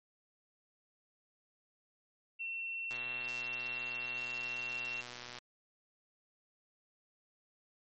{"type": "tone with pitch glide", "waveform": "sine", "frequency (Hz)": [2707, 2724], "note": ["E7", "F7"], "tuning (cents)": [45, -44], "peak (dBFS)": -37, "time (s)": [2.39, 5.02], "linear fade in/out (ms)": 20, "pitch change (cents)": 11, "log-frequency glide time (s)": [2.57, 4.59]}
{"type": "click train", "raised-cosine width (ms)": 0.2, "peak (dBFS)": -28, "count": 303, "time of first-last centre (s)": [2.91, 5.385], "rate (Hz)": 122}
{"effects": ["MP3 32 kbps"]}